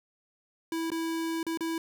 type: tone with dropouts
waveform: square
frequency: 328 Hz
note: E4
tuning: 9 cents flat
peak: -30 dBFS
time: 0.72-1.78 s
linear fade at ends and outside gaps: 2 ms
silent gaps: 0.903-0.917 / 1.43-1.466 / 1.574-1.607 s
effects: none